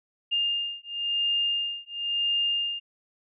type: beating tone pair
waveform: sine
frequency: 2812 / 2812.97 Hz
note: F7 / F7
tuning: +11 / +12 cents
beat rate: 0.97 Hz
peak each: -28 dBFS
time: 0.31-2.8 s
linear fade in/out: 20 ms
effects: none